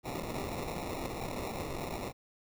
violet noise with sample-and-hold, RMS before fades -38 dBFS, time 0.03-2.13 s, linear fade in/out 50 ms, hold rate 1575 Hz, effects none

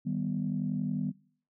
sine chord, Eb augmented, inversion none, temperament equal, 155.56 / 196 / 246.9 Hz, Eb3 / G3 / B3, 0 / 0 / 0 cents, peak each -33 dBFS, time 0.05-1.12 s, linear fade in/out 20 ms, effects noise-tail reverb RT60 0.5 s tail -20 dB re dry + tanh soft clip ceiling -20 dBFS

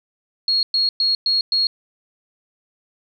sine tone bursts, 4300 Hz, C8, 47 cents sharp, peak -15 dBFS, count 5, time 0.48-1.67 s, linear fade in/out 2 ms, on 150 ms, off 110 ms, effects none

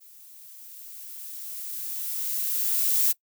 violet noise with level ramp, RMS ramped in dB -51 to -21 dBFS, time 0-3.13 s, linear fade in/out 20 ms, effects noise-tail reverb RT60 0.1 s tail -22 dB re dry

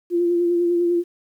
sine tone with vibrato, 346.8 Hz, F4, 12 cents flat, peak -16 dBFS, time 0.1-1.04 s, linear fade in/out 50 ms, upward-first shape sine, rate 10 Hz, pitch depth 25 cents each way, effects 9-bit

